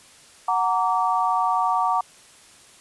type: chord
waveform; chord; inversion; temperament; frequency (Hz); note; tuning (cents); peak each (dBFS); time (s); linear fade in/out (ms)
sine; Gb augmented; none; just; 740 / 925 / 1156.2; Gb5 / Bb5 / D6; 0 / -14 / -27; -23; 0.48-2.01; 5
effects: white hiss -50 dBFS RMS until 2.8 s + resampled to 24000 Hz